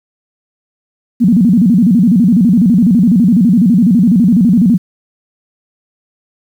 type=tone with vibrato; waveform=sine; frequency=207.7 Hz; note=G#3; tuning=in tune; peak=-5 dBFS; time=1.2-4.78 s; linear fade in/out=20 ms; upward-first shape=square; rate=12 Hz; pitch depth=240 cents each way; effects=7-bit